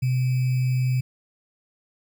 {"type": "tone with sample-and-hold", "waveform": "sine", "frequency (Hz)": 127.7, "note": "C3", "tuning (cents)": -42, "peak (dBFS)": -19, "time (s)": [0.02, 1.01], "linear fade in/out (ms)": 10, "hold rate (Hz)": 2450, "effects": []}